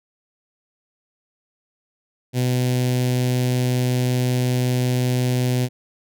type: tone with notch filter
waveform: sawtooth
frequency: 125.4 Hz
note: B2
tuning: 27 cents sharp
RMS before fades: -20 dBFS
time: 2.33-5.69 s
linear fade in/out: 50 ms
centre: 1200 Hz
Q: 0.69
effects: none

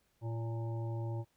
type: harmonic tone with a mistuned harmonic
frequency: 114.2 Hz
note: A#2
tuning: 35 cents flat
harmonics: 1 / 3 / 5 / 7 / 8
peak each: -35 / -45 / -49 / -52 / -53 dBFS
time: 0.21-1.25 s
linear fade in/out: 50 ms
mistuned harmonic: 7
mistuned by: +51 cents
effects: pink hiss -75 dBFS RMS until 1.36 s

